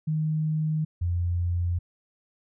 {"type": "tone pair in turn", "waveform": "sine", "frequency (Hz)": [155.56, 87.31], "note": ["D#3", "F2"], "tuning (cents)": [0, 0], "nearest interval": "minor seventh", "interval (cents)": 1000, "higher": "first", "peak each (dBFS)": -23, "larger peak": "neither", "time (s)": [[0.07, 0.85], [1.01, 1.79]], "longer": "neither", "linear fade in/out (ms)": 10, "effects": []}